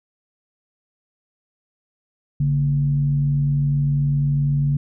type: tone with frequency modulation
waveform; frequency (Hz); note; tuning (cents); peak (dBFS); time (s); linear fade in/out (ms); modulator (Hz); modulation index
sine; 143.2; D3; -43; -16; 2.4-4.77; 5; 87.9; 0.35
effects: none